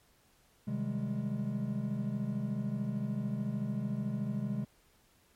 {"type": "chord", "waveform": "triangle", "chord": "Ab major seventh", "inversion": "first", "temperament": "equal with one note detuned", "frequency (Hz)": [130.81, 155.56, 194.19, 207.7], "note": ["C3", "Eb3", "G3", "Ab3"], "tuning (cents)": [0, 0, -16, 0], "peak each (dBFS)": [-35, -39, -38, -33], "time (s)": [0.67, 4.65], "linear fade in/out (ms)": 10, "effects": ["pink hiss -67 dBFS RMS until 5.35 s", "MP3 64 kbps"]}